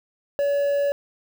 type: tone with quantisation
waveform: triangle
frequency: 568 Hz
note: C#5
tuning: 42 cents sharp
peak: -17 dBFS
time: 0.39-0.92 s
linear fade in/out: 0 ms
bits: 7
effects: none